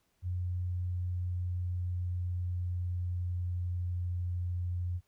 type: tone with pitch glide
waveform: sine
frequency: 89.7 to 88.67 Hz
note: F2 to F2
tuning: +47 to +27 cents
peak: -31 dBFS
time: 0.22-5.01 s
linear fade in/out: 50 ms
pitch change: -20 cents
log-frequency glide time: 0.34-4.14 s
effects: pink hiss -75 dBFS RMS until 5.07 s